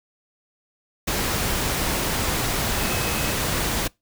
sine tone in noise, 2565 Hz, E7, 48 cents flat, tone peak -35 dBFS, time 2.78-3.33 s, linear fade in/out 10 ms, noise pink, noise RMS -24 dBFS, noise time 1.07-3.88 s, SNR -14 dB, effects noise-tail reverb RT60 0.2 s tail -24 dB re dry

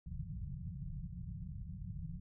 white low-pass noise, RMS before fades -44 dBFS, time 0.06-2.2 s, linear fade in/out 5 ms, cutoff 180 Hz, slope 96 dB/octave, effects none

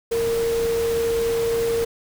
sine tone in noise, 461.9 Hz, A#4, 16 cents flat, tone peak -19 dBFS, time 0.11-1.85 s, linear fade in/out 10 ms, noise pink, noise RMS -32 dBFS, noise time 0.11-1.85 s, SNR +10 dB, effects none

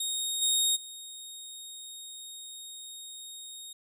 20% pulse tone with level steps, 3729 Hz, A#7, in tune, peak -24 / -18 / -36 dBFS, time 0-3.73 s, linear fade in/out 5 ms, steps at 0.41 / 0.75 s, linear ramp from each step 20 ms, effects none

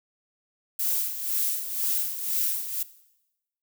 violet noise with tremolo, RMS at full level -25 dBFS, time 0.79-2.83 s, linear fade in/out 5 ms, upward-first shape sine, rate 2 Hz, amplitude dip 65%, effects noise-tail reverb RT60 0.9 s tail -17 dB re dry

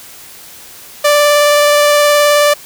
sawtooth tone with vibrato, 587 Hz, D5, 1 cent flat, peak -3 dBFS, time 1.04-2.54 s, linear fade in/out 10 ms, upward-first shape sine, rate 19 Hz, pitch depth 10 cents each way, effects white hiss -35 dBFS RMS until 2.65 s

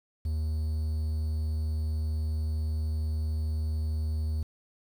triangle tone with quantisation, 77.78 Hz, D#2, in tune, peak -25 dBFS, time 0.25-4.43 s, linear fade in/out 5 ms, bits 9, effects none

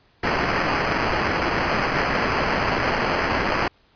violet noise with sample-and-hold, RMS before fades -22 dBFS, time 0.23-3.68 s, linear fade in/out 5 ms, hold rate 3675 Hz, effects pink hiss -59 dBFS RMS until 3.95 s + resampled to 11025 Hz

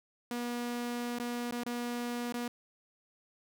sawtooth tone with dropouts, 240.8 Hz, B3, 44 cents flat, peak -30 dBFS, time 0.31-2.48 s, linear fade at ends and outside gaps 2 ms, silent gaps 1.186-1.198 / 1.511-1.523 / 1.635-1.662 / 2.324-2.341 s, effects none

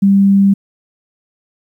sine tone, 197.3 Hz, G3, 11 cents sharp, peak -6 dBFS, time 0.02-0.54 s, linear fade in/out 10 ms, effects 8-bit

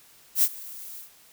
violet noise with ADSR envelope, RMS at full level -18 dBFS, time 0.35-1.11 s, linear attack 79 ms, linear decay 53 ms, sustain -22 dB, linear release 130 ms, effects white hiss -55 dBFS RMS until 1.32 s

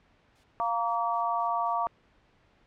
violet noise bursts, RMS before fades -49 dBFS, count 6, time 0.35-1.74 s, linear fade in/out 10 ms, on 90 ms, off 170 ms
sine chord, Bb major, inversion second, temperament equal with one note detuned, 698.5 / 932.3 / 1147.2 Hz, F5 / Bb5 / D6, 0 / 0 / -41 cents, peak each -30 dBFS, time 0.6-1.87 s, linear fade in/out 0 ms
effects pink hiss -64 dBFS RMS until 2.66 s + low-pass 3000 Hz 12 dB/octave

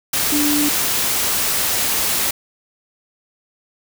sine tone in noise, 293.7 Hz, D4, in tune, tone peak -17 dBFS, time 0.32-0.69 s, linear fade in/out 5 ms, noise white, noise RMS -19 dBFS, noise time 0.13-2.31 s, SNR -1 dB, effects none

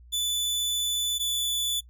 sawtooth tone pair in turn, 3486 / 3471 Hz, A7 / A7, -17 / -24 cents, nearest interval unison, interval 7 cents, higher first, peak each -22 dBFS, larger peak neither, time 0.12-1.19 / 1.19-1.81 s, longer first, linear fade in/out 20 ms, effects noise-tail reverb RT60 0.1 s tail -23 dB re dry + added 60 Hz sine -48 dBFS peak until 1.89 s

